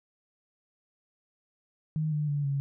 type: tone with pitch steps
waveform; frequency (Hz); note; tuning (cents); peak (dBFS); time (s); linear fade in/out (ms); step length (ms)
sine; 155.56 / 150 / 144.64 / 139.47; D#3 / D3 / D3 / C#3; 0 / +37 / -26 / +11; -26; 1.96-2.6; 0; 160
effects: none